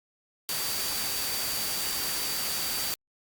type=tone in noise; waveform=sine; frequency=4632 Hz; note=D8; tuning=25 cents flat; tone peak=-35 dBFS; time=0.49-2.94 s; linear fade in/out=0 ms; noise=white; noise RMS=-31 dBFS; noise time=0.49-2.94 s; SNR=-7 dB; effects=Opus 48 kbps